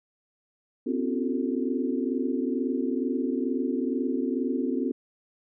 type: tone cluster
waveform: sine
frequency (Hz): 253.1 / 275.3 / 342 / 378.5 / 443.7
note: B3 / C#4 / F4 / F#4 / A4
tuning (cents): +43 / -12 / -36 / +39 / +14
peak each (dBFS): -28 / -30 / -33 / -34 / -35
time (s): 0.86-4.92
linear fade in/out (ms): 10
effects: none